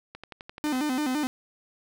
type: click train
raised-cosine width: 0.3 ms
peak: -24 dBFS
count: 8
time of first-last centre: 0.15-0.753 s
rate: 11.6 Hz
type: tone with vibrato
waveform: 45% pulse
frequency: 277.5 Hz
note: C#4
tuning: 2 cents sharp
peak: -25 dBFS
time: 0.64-1.27 s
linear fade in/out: 0 ms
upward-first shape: square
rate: 5.9 Hz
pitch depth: 140 cents each way
effects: none